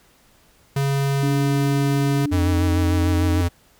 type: tone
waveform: square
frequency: 138.59 Hz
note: C#3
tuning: in tune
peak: -19 dBFS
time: 0.76-2.26 s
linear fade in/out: 5 ms
type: tone with pitch glide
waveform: sine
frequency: 286.3 to 308.6 Hz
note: D4 to D#4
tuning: -44 to -14 cents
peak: -22 dBFS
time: 1.23-3.41 s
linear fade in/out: 0 ms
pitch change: +130 cents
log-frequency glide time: 2.14-2.65 s
type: tone with vibrato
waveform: square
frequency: 87.9 Hz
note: F2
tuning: 12 cents sharp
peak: -18 dBFS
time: 2.31-3.49 s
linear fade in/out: 20 ms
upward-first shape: sine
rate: 6.7 Hz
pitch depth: 30 cents each way
effects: pink hiss -56 dBFS RMS until 3.79 s